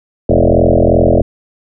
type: tone with frequency modulation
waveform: sine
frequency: 334.5 Hz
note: E4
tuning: 25 cents sharp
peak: -6 dBFS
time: 0.29-1.22 s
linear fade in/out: 5 ms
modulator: 42.8 Hz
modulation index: 7.3
effects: none